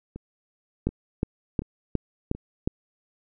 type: two click trains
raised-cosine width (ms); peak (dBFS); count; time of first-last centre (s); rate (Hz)
3; -24 / -10; 4 / 6; 0.16-2.35 / 0.87-2.675; 1.37 / 2.77
effects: none